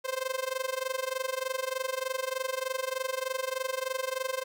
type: tone with amplitude modulation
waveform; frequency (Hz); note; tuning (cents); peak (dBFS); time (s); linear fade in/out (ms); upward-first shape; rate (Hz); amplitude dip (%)
sawtooth; 522; C5; -4; -23; 0.04-4.44; 20; sine; 23.3; 90
effects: none